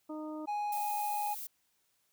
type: harmonic tone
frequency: 307.9 Hz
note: D#4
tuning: 18 cents flat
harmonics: 1 / 2 / 3 / 4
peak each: -39 / -45 / -49 / -51 dBFS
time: 0.09-0.46 s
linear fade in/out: 10 ms
type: tone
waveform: triangle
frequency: 830.6 Hz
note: G#5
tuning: in tune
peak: -30 dBFS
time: 0.47-1.35 s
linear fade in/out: 20 ms
type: noise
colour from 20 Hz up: violet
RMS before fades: -42 dBFS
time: 0.72-1.47 s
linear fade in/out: 5 ms
effects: white hiss -75 dBFS RMS until 2.12 s